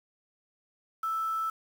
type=tone with quantisation; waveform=sine; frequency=1318.5 Hz; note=E6; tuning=in tune; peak=-28 dBFS; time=1.03-1.5 s; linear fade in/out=5 ms; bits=8; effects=none